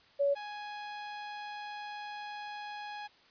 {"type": "tone pair in turn", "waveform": ["sine", "sawtooth"], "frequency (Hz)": [564, 832], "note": ["C#5", "G#5"], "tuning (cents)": [30, 3], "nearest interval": "perfect fifth", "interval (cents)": 673, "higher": "second", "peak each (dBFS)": [-25, -36], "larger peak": "first", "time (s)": [[0.19, 0.35], [0.35, 3.08]], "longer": "second", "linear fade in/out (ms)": 20, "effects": ["white hiss -62 dBFS RMS until 3.3 s", "resampled to 11025 Hz"]}